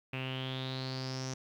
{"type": "tone with low-pass filter sweep", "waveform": "sawtooth", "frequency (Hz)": 130.81, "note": "C3", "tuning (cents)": 0, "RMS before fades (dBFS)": -38, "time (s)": [0.13, 1.34], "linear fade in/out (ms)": 5, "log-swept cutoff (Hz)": [2600, 6000], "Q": 8.2, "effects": ["11-bit"]}